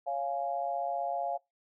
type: chord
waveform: sine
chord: Db major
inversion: none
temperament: equal with one note detuned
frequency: 554.4 / 698.5 / 834 Hz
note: Db5 / F5 / Ab5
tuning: 0 / 0 / +7 cents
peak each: -37 / -32 / -37 dBFS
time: 0.06-1.38 s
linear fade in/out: 20 ms
effects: noise-tail reverb RT60 0.2 s tail -23 dB re dry